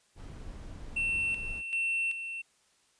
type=noise; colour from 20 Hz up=brown; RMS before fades=-43 dBFS; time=0.15-1.63 s; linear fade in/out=50 ms
type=tone with tremolo; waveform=triangle; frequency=2700 Hz; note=E7; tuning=41 cents sharp; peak=-26 dBFS; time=0.96-2.42 s; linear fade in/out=10 ms; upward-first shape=square; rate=1.3 Hz; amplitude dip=60%
effects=white hiss -68 dBFS RMS until 2.99 s + resampled to 22050 Hz